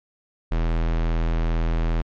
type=tone; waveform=square; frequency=41.2 Hz; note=E1; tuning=in tune; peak=-20 dBFS; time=0.51-2.02 s; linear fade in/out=10 ms; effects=low-pass 3000 Hz 12 dB/octave + MP3 48 kbps